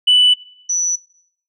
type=tone pair in turn; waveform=sine; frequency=2979 / 5936 Hz; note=F#7 / F#8; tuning=+11 / +5 cents; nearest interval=octave; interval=1194 cents; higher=second; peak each=-7 / -15 dBFS; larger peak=first; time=0.07-0.34 / 0.69-0.96 s; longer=neither; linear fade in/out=10 ms; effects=noise-tail reverb RT60 0.7 s tail -21 dB re dry + tanh soft clip ceiling -5 dBFS